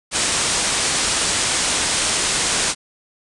white low-pass noise, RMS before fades -20 dBFS, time 0.11-2.75 s, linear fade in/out 50 ms, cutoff 9600 Hz, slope 96 dB/octave, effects none

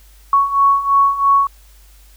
sine beating tone pair, 1110 / 1113 Hz, C#6 / C#6, +2 / +7 cents, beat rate 3 Hz, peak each -16 / -12 dBFS, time 0.33-1.47 s, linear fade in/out 2 ms, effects added 50 Hz sine -43 dBFS peak until 2.16 s + white hiss -51 dBFS RMS until 2.16 s

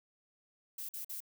violet noise bursts, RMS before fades -42 dBFS, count 3, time 0.78-1.204 s, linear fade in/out 5 ms, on 110 ms, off 47 ms, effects none

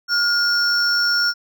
triangle tone pair together, 1421 / 5448 Hz, F6 / F8, +30 / -44 cents, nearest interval octave + major seventh, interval 2326 cents, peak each -17 dBFS, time 0.08-1.34 s, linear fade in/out 50 ms, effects none

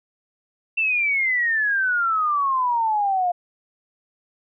sine exponential sweep, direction down, 2702 to 698.5 Hz, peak -18 dBFS, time 0.77-3.32 s, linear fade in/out 10 ms, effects none

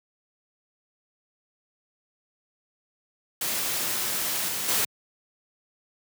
white noise with level steps, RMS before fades -28 / -30 / -24 dBFS, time 3.41-4.85 s, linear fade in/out 5 ms, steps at 4.48 / 4.68 s, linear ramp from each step 10 ms, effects high-pass 100 Hz 12 dB/octave

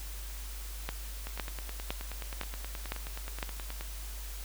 two click trains, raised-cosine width 0.3 ms, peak -17 / -24 dBFS, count 6 / 25, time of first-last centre 0.89-3.428 / 1.27-3.81 s, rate 1.97 / 9.45 Hz, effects added 50 Hz sine -39 dBFS peak until 4.44 s + white hiss -47 dBFS RMS until 4.44 s

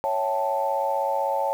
sine chord, A dominant seventh, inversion first, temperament equal, 554.4 / 659.3 / 784 / 880 Hz, C#5 / E5 / G5 / A5, 0 / 0 / 0 / 0 cents, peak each -26 / -31 / -29 / -25 dBFS, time 0.04-1.53 s, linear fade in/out 0 ms, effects tanh soft clip ceiling -11 dBFS + 8-bit

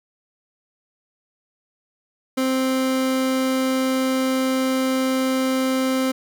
30% pulse tone, 261.6 Hz, C4, in tune, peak -16 dBFS, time 2.37-6.12 s, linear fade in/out 10 ms, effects none

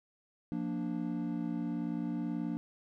triangle chord, Bb major, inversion second, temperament equal, 174.61 / 233.1 / 293.7 Hz, F3 / Bb3 / D4, 0 / 0 / 0 cents, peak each -36 / -35 / -35 dBFS, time 0.52-2.57 s, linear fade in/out 0 ms, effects none

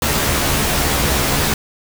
pink noise with comb filter, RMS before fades -17 dBFS, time 0.02-1.54 s, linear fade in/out 2 ms, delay 14 ms, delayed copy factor +0.7, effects none

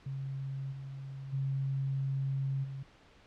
sine tone with level steps, 135.8 Hz, C#3, 35 cents flat, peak -35 / -40 / -30 / -38 dBFS, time 0.06-2.83 s, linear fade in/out 5 ms, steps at 0.71 / 1.32 / 2.63 s, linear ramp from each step 20 ms, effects pink hiss -60 dBFS RMS until 3.26 s + low-pass 4000 Hz 12 dB/octave

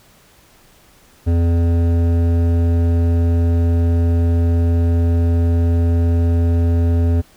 triangle tone with hard clipping, 84.7 Hz, E2, 48 cents sharp, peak -14 dBFS, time 1.26-7.22 s, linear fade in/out 20 ms, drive 16 dB, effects pink hiss -50 dBFS RMS until 7.36 s

